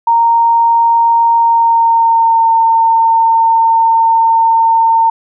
sine tone with pitch glide, 927 to 908.4 Hz, A#5 to A#5, -10 to -45 cents, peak -6 dBFS, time 0.07-5.1 s, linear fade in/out 5 ms, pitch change -35 cents, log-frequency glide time 1.37-2.53 s, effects none

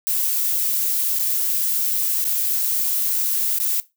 violet noise with dropouts, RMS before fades -21 dBFS, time 0.07-3.8 s, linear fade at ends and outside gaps 0 ms, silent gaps 1.188-1.194 / 2.242-2.252 / 3.586-3.601 s, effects noise-tail reverb RT60 0.2 s tail -17 dB re dry

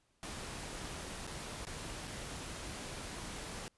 pink noise with dropouts, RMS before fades -44 dBFS, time 0.23-3.68 s, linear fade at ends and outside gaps 0 ms, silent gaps 1.267-1.275 / 1.651-1.669 / 2.073-2.077 s, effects pink hiss -75 dBFS RMS until 3.77 s + resampled to 24000 Hz

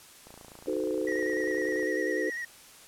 click train, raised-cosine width 1 ms, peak -34 dBFS, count 45, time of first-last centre 0.27-1.83 s, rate 28.2 Hz
sine chord, D# diminished seventh, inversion none, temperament equal with one note detuned, 311.1 / 370 / 440 / 512.2 Hz, D#4 / F#4 / A4 / C5, 0 / 0 / 0 / -37 cents, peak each -33 dBFS, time 0.67-2.3 s, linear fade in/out 5 ms
triangle tone with vibrato, 1899 Hz, A#6, 32 cents sharp, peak -31 dBFS, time 1.07-2.45 s, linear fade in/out 5 ms, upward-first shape square, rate 10 Hz, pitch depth 34 cents each way
effects white hiss -52 dBFS RMS until 2.87 s + low-pass 12000 Hz 12 dB/octave

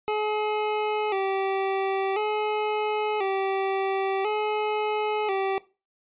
25% pulse tone with vibrato, 405.6 Hz, G#4, 41 cents flat, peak -20 dBFS, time 0.08-5.58 s, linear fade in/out 0 ms, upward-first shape square, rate 0.48 Hz, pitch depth 81 cents each way, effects noise-tail reverb RT60 0.3 s tail -19 dB re dry + resampled to 8000 Hz

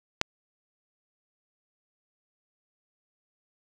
click, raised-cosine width 0.2 ms, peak -5 dBFS, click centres 0.214 s, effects none

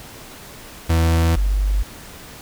40% pulse / sine tone pair in turn, 82.41 / 49 Hz, E2 / G1, 0 / 0 cents, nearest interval major sixth, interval 900 cents, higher first, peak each -13 / -15 dBFS, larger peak first, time 0.89-1.36 / 1.36-1.83 s, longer neither, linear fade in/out 10 ms, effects pink hiss -39 dBFS RMS until 2.41 s

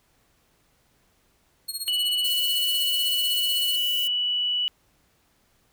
20% pulse tone with tremolo, 4295 Hz, C8, 44 cents sharp, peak -21 dBFS, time 1.68-3.76 s, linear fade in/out 10 ms, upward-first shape sine, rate 16 Hz, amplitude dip 85%
sine tone, 2953 Hz, F#7, 4 cents flat, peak -22 dBFS, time 1.88-4.68 s, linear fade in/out 0 ms
violet noise, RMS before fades -33 dBFS, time 2.24-4.08 s, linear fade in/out 10 ms
effects pink hiss -65 dBFS RMS until 5.72 s

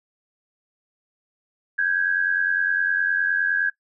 sine tone pair together, 1564.2 / 1654 Hz, G6 / G#6, -4 / -8 cents, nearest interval minor second, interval 96 cents, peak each -23 / -21 dBFS, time 1.78-3.7 s, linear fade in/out 10 ms, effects noise-tail reverb RT60 0.1 s tail -18 dB re dry

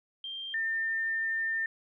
sine tone pair in turn, 3175 / 1803.1 Hz, G7 / A6, +21 / +42 cents, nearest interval minor seventh, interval 979 cents, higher first, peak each -36 / -28 dBFS, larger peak second, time 0.24-0.54 / 0.54-1.66 s, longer second, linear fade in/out 2 ms, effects none

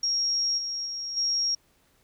sine tone with level steps, 5588 Hz, F8, in tune, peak -23 / -29 / -31 / -23 dBFS, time 0.03-1.55 s, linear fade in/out 5 ms, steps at 0.57 / 0.85 / 1.16 s, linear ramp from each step 20 ms, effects pink hiss -65 dBFS RMS until 2.03 s

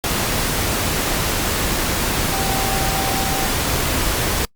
sine tone in noise, 775 Hz, G5, 20 cents flat, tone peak -25 dBFS, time 2.32-3.46 s, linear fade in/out 0 ms, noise pink, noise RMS -20 dBFS, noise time 0.04-4.45 s, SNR -8 dB, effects noise-tail reverb RT60 0.1 s tail -26 dB re dry + Opus 48 kbps

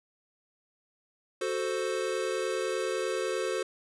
square chord, F# diminished, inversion none, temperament equal, 370 / 440 / 523.3 Hz, F#4 / A4 / C5, 0 / 0 / 0 cents, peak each -34 dBFS, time 1.41-3.63 s, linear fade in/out 5 ms, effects resampled to 24000 Hz

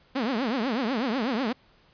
sawtooth tone with vibrato, 242.5 Hz, B3, 31 cents flat, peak -21 dBFS, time 0.15-1.53 s, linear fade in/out 10 ms, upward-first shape triangle, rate 8.1 Hz, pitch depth 300 cents each way, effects pink hiss -60 dBFS RMS until 1.93 s + resampled to 11025 Hz

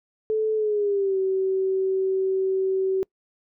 sine tone with pitch glide, 435.2 to 381.1 Hz, A4 to G4, -19 to -49 cents, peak -20 dBFS, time 0.3-3.03 s, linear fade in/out 0 ms, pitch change -230 cents, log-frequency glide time 0.55-1.18 s, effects noise-tail reverb RT60 0.1 s tail -26 dB re dry

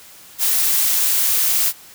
blue noise, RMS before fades -17 dBFS, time 0.38-1.73 s, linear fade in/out 50 ms, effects white hiss -43 dBFS RMS until 1.94 s

